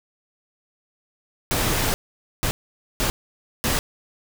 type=noise bursts at uneven times; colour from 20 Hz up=pink; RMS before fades=-22 dBFS; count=4; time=1.51-1.94 / 2.43-2.51 / 3-3.1 / 3.64-3.79 s; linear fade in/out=0 ms; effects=none